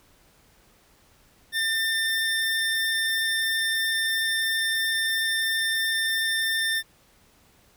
25% pulse tone, 1797 Hz, A6, 36 cents sharp, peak -19 dBFS, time 1.52-6.83 s, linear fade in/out 50 ms, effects pink hiss -59 dBFS RMS until 7.76 s

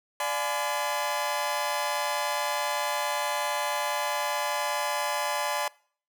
sawtooth chord, D diminished seventh, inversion none, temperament just, 587.3 / 704.8 / 845.8 / 1014.9 Hz, D5 / F5 / Ab5 / Cb6, 0 / +16 / +31 / +47 cents, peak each -28 / -34 / -28 / -28 dBFS, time 0.2-5.68 s, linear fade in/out 2 ms, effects noise-tail reverb RT60 0.5 s tail -23 dB re dry

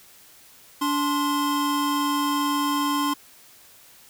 square tone pair together, 288.4 / 1050 Hz, D4 / C6, -31 / +6 cents, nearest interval octave + minor seventh, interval 2237 cents, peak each -25 dBFS, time 0.81-3.14 s, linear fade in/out 10 ms, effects white hiss -51 dBFS RMS until 4.09 s

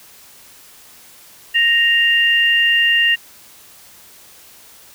sine tone pair together, 1863.3 / 2794 Hz, A#6 / F7, -1 / 0 cents, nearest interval perfect fifth, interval 701 cents, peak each -14 dBFS, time 1.54-3.16 s, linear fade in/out 20 ms, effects white hiss -44 dBFS RMS until 4.94 s

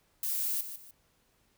violet noise with echo, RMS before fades -32 dBFS, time 0.23-0.61 s, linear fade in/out 2 ms, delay 150 ms, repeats 2, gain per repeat -10 dB, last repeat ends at 0.91 s, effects pink hiss -70 dBFS RMS until 1.57 s

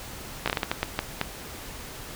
slowing click train, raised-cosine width 0.3 ms, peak -8 dBFS, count 10, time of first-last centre 0.46-1.214 s, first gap 16 ms, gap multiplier 1.39, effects pink hiss -40 dBFS RMS until 2.15 s

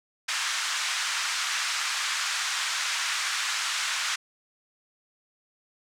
pink band-pass noise, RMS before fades -29 dBFS, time 0.28-4.16 s, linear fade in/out 10 ms, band 1200 to 7800 Hz, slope 24 dB/octave, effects none

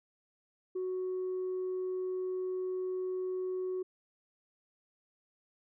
sine tone, 370 Hz, F#4, in tune, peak -31 dBFS, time 0.75-3.83 s, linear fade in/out 10 ms, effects tanh soft clip ceiling -30 dBFS

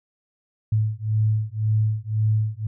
sine beating tone pair, 107.4 / 109.3 Hz, A2 / A2, -41 / -11 cents, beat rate 1.9 Hz, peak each -22 dBFS, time 0.72-2.67 s, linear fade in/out 5 ms, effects none

